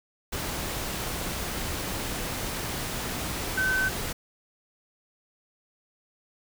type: tone in noise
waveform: sine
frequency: 1529 Hz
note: G6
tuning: 44 cents flat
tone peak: -23 dBFS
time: 3.57-3.89 s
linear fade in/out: 10 ms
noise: pink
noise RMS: -32 dBFS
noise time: 0.32-4.13 s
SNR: +6 dB
effects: none